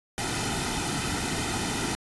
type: noise with comb filter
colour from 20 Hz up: pink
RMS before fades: -29 dBFS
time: 0.18-1.95 s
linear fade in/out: 0 ms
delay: 1.8 ms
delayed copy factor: -0.65
effects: resampled to 24000 Hz